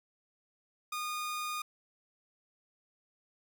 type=tone; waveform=sawtooth; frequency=1225 Hz; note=D#6; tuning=27 cents flat; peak=-31 dBFS; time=0.92-1.62 s; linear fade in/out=5 ms; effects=none